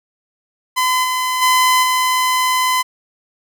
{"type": "tone with level steps", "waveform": "sawtooth", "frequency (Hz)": 1018, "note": "C6", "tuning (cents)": -48, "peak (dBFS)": [-10, -13, -7, -10], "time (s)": [0.76, 2.83], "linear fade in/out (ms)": 20, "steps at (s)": [1.03, 1.41, 1.82], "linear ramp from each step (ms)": 20, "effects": []}